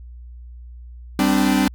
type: chord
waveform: 45% pulse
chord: G suspended fourth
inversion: none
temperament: equal with one note detuned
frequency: 196 / 257.9 / 293.7 Hz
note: G3 / C4 / D4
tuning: 0 / -25 / 0 cents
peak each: -19 dBFS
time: 1.19-1.68 s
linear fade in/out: 2 ms
effects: added 60 Hz sine -35 dBFS peak until 1.74 s + MP3 96 kbps